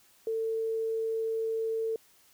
sine tone, 447.8 Hz, A4, 30 cents sharp, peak -28 dBFS, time 0.27-1.96 s, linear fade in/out 2 ms, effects white hiss -62 dBFS RMS until 2.33 s

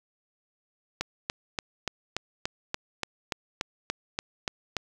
click train, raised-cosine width 0.2 ms, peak -11 dBFS, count 14, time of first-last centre 1.01-4.767 s, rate 3.46 Hz, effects 7-bit

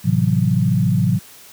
sine chord, F# half-diminished seventh, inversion first, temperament equal, 110 / 130.81 / 164.81 / 185 Hz, A2 / C3 / E3 / F#3, 0 / 0 / 0 / 0 cents, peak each -19 dBFS, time 0.04-1.19 s, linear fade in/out 20 ms, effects white hiss -43 dBFS RMS until 1.52 s + high-pass 60 Hz 12 dB/octave

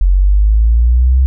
sine linear sweep, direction up, 44.04 to 66.2 Hz, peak -6 dBFS, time 0.01-1.26 s, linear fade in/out 0 ms, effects none

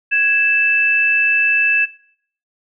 sine tone pair together, 1661.2 / 2637 Hz, G#6 / E7, 0 / 0 cents, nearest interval minor sixth, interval 800 cents, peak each -17 / -14 dBFS, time 0.11-1.86 s, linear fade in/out 20 ms, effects noise-tail reverb RT60 0.6 s tail -19 dB re dry

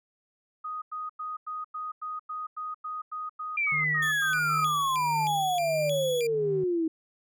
sine tone bursts, 1246 Hz, D#6, 2 cents sharp, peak -32 dBFS, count 15, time 0.64-4.67 s, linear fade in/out 10 ms, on 180 ms, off 95 ms
sine exponential sweep, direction down, 2410 to 316.5 Hz, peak -24 dBFS, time 3.57-6.88 s, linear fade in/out 5 ms
triangle tone with tremolo, 153 Hz, D#3, 29 cents flat, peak -30 dBFS, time 3.72-6.64 s, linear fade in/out 2 ms, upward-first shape triangle, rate 1.5 Hz, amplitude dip 90%
sawtooth tone with vibrato, 2835 Hz, F7, 25 cents sharp, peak -31 dBFS, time 4.02-6.27 s, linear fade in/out 5 ms, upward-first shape square, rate 1.6 Hz, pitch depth 300 cents each way
effects none

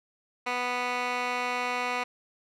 15% pulse tone with band-pass filter, 246.9 Hz, B3, in tune, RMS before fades -30 dBFS, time 0.46-2.04 s, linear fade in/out 10 ms, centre 1800 Hz, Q 1.4, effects none

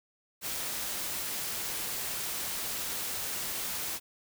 white noise, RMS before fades -35 dBFS, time 0.41-4 s, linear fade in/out 50 ms, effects none

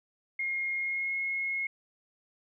sine tone with pitch glide, 2141 to 2165 Hz, C7 to C#7, +39 to -41 cents, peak -29 dBFS, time 0.39-1.67 s, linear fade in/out 5 ms, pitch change +20 cents, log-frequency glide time 0.76-1.15 s, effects none

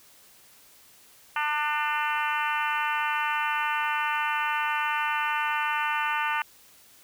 harmonic tone with a mistuned harmonic, 299.6 Hz, D4, 35 cents sharp, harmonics 3 / 4 / 5 / 6 / 7 / 8 / 9 / 10, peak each -29 / -31 / -31 / -34 / -37 / -37 / -35 / -40 dBFS, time 1.36-6.42 s, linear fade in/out 2 ms, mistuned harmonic 5, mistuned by -16 cents, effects white hiss -55 dBFS RMS until 7.03 s

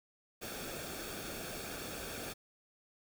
pink noise with comb filter, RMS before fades -43 dBFS, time 0.41-2.34 s, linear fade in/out 20 ms, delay 1 ms, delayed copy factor -0.6, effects none

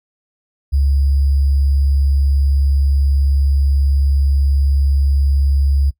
sine tone with sample-and-hold, 69.3 Hz, C#2, in tune, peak -11 dBFS, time 0.72-5.91 s, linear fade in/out 20 ms, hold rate 4900 Hz, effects noise-tail reverb RT60 0.1 s tail -21 dB re dry

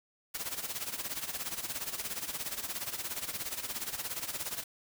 white noise with tremolo, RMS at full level -35 dBFS, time 0.34-4.64 s, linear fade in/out 10 ms, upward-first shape sine, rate 17 Hz, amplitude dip 75%, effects none

